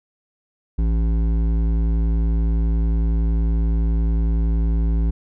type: tone with hard clipping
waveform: sine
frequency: 55.6 Hz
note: A1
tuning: 19 cents sharp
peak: -18 dBFS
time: 0.78-5.11 s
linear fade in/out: 10 ms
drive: 11 dB
effects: none